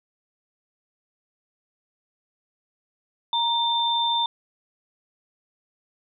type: tone pair together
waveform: sine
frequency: 937 / 3575 Hz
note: A#5 / A7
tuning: +9 / +27 cents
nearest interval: octave + major seventh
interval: 2318 cents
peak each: -23 dBFS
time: 3.33-4.26 s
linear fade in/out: 2 ms
effects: none